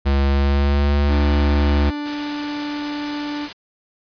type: tone with pitch glide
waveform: square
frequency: 69.3 to 71.7 Hz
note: C#2 to D2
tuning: 0 to -41 cents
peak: -15 dBFS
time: 0.05-1.91 s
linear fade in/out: 20 ms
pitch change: +59 cents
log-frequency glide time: 0.31-0.97 s
type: tone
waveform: 45% pulse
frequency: 293.7 Hz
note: D4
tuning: in tune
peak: -24 dBFS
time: 1.07-3.49 s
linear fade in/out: 50 ms
type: noise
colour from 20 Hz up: white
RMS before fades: -31 dBFS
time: 2.05-3.53 s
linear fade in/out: 10 ms
effects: resampled to 11025 Hz